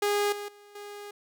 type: tone with level steps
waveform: sawtooth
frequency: 410.5 Hz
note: G#4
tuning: 20 cents flat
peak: -20 / -31 / -47 / -36 dBFS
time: 0.02-1.11 s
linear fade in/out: 5 ms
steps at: 0.32 / 0.48 / 0.75 s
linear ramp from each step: 5 ms
effects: none